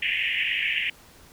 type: band-pass noise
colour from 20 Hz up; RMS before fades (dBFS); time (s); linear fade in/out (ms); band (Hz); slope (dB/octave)
white; -26; 0.02-0.9; 5; 1800 to 3000; 96
effects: pink hiss -52 dBFS RMS until 1.32 s